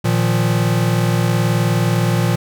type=chord; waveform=square; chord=Bb suspended fourth; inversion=none; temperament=equal; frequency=116.54 / 155.56 / 174.61 Hz; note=Bb2 / Eb3 / F3; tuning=0 / 0 / 0 cents; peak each=-17 / -22 / -20 dBFS; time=0.04-2.36 s; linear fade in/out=10 ms; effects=none